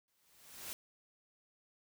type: noise with exponential growth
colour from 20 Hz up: white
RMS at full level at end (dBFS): -42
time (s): 0.08-0.73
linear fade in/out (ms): 0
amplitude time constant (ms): 140
effects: none